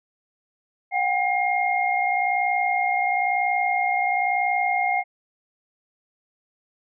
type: tone cluster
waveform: sine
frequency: 728 / 789 / 2132 Hz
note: F#5 / G5 / C7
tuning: -28 / +11 / +32 cents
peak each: -24 dBFS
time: 0.91-5.04 s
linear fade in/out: 50 ms
effects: none